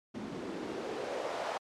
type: noise with band-pass filter sweep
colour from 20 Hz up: white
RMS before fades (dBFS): -38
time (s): 0.14-1.58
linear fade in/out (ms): 10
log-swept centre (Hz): 220 to 740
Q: 2.7
effects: low-pass 7000 Hz 12 dB/octave + MP3 96 kbps